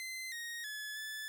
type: tone with pitch steps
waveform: sawtooth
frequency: 2062 / 1870 / 1712 / 1736 Hz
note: C7 / A#6 / A6 / A6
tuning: -26 / +5 / -48 / -24 cents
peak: -37 dBFS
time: 0-1.28 s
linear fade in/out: 0 ms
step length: 320 ms
effects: none